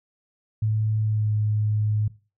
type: tone with pitch glide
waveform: sine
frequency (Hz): 108.4 to 106.35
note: A2 to G#2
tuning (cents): -25 to +42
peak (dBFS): -20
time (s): 0.62-2.08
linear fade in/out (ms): 5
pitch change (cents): -33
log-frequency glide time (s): 1-1.32
effects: noise-tail reverb RT60 0.3 s tail -17 dB re dry